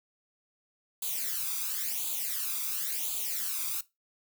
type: noise with flanger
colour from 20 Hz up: blue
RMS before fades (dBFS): -33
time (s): 1.02-3.81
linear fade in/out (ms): 5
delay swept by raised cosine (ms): 0.27 to 0.85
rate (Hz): 0.95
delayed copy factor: +0.8
effects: noise-tail reverb RT60 0.2 s tail -18 dB re dry